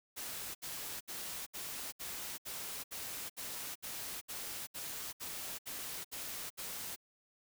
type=noise bursts; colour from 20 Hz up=white; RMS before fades=-43 dBFS; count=15; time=0.16-6.962 s; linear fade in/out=20 ms; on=390 ms; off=68 ms; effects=none